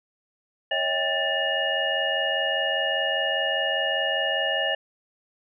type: tone cluster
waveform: sine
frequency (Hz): 555 / 640 / 792 / 1765 / 2864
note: C#5 / D#5 / G5 / A6 / F7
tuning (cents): +2 / +49 / +18 / +5 / +43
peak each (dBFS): -30 / -29 / -33 / -27 / -27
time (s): 0.71-4.75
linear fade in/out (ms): 5
effects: none